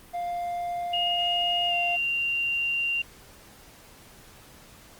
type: tone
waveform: triangle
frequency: 700 Hz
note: F5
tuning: 4 cents sharp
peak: -26 dBFS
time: 0.13-1.97 s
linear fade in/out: 20 ms
type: tone with pitch glide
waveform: sine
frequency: 2856 to 2773 Hz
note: F7 to F7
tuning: +38 to -13 cents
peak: -24 dBFS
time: 0.93-3.02 s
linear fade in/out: 5 ms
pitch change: -51 cents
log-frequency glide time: 1.68-1.74 s
effects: pink hiss -51 dBFS RMS until 4.99 s + Opus 32 kbps